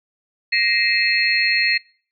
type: tone cluster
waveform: sine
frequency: 1884 / 2082 / 2374 / 2598 / 4277 Hz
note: A#6 / C7 / D7 / E7 / C8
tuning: +18 / -9 / +18 / -26 / +37 cents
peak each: -20 / -22 / -29 / -22 / -21 dBFS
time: 0.52-1.78 s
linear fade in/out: 10 ms
effects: noise-tail reverb RT60 0.5 s tail -26 dB re dry